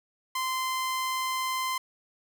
sawtooth tone, 1037 Hz, C6, 16 cents flat, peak -24 dBFS, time 0.35-1.78 s, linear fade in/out 5 ms, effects none

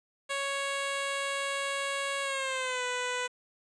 10% pulse tone with pitch glide, 554.4 to 496.8 Hz, C#5 to B4, 0 to +10 cents, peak -22 dBFS, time 0.29-3.28 s, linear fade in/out 20 ms, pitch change -190 cents, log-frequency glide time 2.22-2.84 s, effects resampled to 22050 Hz + 10-bit

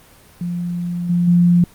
sine tone with level steps, 174.61 Hz, F3, in tune, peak -20 / -13 / -9 dBFS, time 0.41-1.64 s, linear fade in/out 2 ms, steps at 1.09 / 1.27 s, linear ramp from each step 10 ms, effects pink hiss -47 dBFS RMS until 1.74 s + Opus 24 kbps

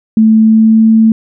sine tone with pitch glide, 220 to 222.3 Hz, A3 to A3, 0 to +18 cents, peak -3 dBFS, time 0.17-1.12 s, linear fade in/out 2 ms, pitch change +18 cents, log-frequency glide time 0.41-0.89 s, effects none

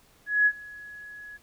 sine tone with ADSR envelope, 1683 Hz, G#6, 23 cents sharp, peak -16 dBFS, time 0.26-1.38 s, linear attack 200 ms, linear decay 60 ms, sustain -24 dB, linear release 23 ms, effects pink hiss -60 dBFS RMS until 1.42 s

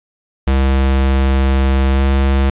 square tone with pitch glide, 66.9 to 67.76 Hz, C2 to C#2, +39 to -39 cents, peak -11 dBFS, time 0.47-2.5 s, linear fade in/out 5 ms, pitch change +22 cents, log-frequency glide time 1.92-2.02 s, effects resampled to 8000 Hz + 7-bit

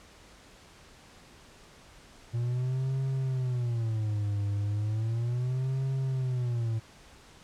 triangle tone with vibrato, 116.54 Hz, A#2, in tune, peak -25 dBFS, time 2.33-6.8 s, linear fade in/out 20 ms, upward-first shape sine, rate 0.35 Hz, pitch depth 240 cents each way, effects pink hiss -54 dBFS RMS until 7.43 s + low-pass 8000 Hz 12 dB/octave

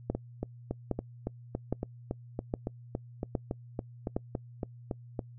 two click trains, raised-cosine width 2 ms, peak -19 / -16 dBFS, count 19 / 6, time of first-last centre 0.15-5.192 / 0.1-4.165 s, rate 3.57 / 1.23 Hz, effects noise-tail reverb RT60 0.1 s tail -25 dB re dry + added 120 Hz sine -47 dBFS peak until 5.38 s

